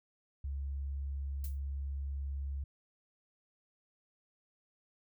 sine tone, 69.3 Hz, C#2, in tune, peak -35 dBFS, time 0.44-2.64 s, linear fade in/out 5 ms
violet noise with exponential decay, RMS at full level -43 dBFS, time 1.44-1.6 s, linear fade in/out 2 ms, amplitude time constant 33 ms
effects none

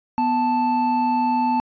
triangle tone pair together, 246.9 / 879.9 Hz, B3 / A5, 0 / 0 cents, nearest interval octave + minor seventh, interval 2200 cents, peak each -20 / -17 dBFS, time 0.18-1.6 s, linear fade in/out 0 ms, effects resampled to 11025 Hz

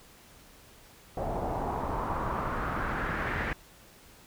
pink noise with low-pass filter sweep, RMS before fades -32 dBFS, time 1.17-3.53 s, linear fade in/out 2 ms, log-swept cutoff 700 to 1900 Hz, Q 3, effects pink hiss -55 dBFS RMS until 4.26 s

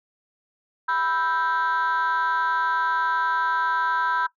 sine chord, E minor, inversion second, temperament equal, 987.8 / 1318.5 / 1568 Hz, B5 / E6 / G6, 0 / 0 / 0 cents, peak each -23 / -25 / -24 dBFS, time 0.88-4.27 s, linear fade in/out 10 ms, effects noise-tail reverb RT60 0.1 s tail -17 dB re dry + tanh soft clip ceiling -16 dBFS

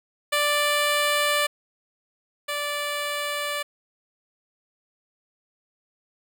10% pulse tone pair in turn, 587.3 / 583.9 Hz, D5 / D5, 0 / -10 cents, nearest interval unison, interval 10 cents, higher first, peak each -12 / -18 dBFS, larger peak first, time 0.32-1.47 / 2.48-3.63 s, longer neither, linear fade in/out 10 ms, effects none

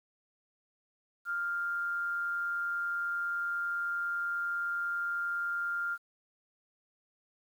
sine tone with amplitude modulation, 1396.9 Hz, F6, in tune, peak -29 dBFS, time 1.25-5.98 s, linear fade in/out 50 ms, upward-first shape sine, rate 170 Hz, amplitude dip 35%, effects 10-bit

